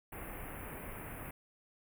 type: band-stop noise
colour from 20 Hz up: pink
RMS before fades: -45 dBFS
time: 0.12-1.31 s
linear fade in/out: 5 ms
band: 2600 to 10000 Hz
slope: 48 dB/octave
effects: none